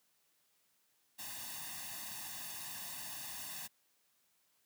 white noise with comb filter, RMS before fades -45 dBFS, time 1.18-3.68 s, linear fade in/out 20 ms, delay 1.1 ms, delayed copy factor +0.9, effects white hiss -75 dBFS RMS until 4.65 s + high-pass 100 Hz 12 dB/octave

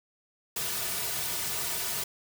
white noise with comb filter, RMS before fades -32 dBFS, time 0.56-2.04 s, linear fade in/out 5 ms, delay 3.7 ms, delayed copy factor -0.9, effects none

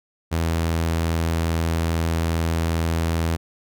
sawtooth tone, 82.41 Hz, E2, in tune, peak -16 dBFS, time 0.31-3.37 s, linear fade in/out 20 ms, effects none

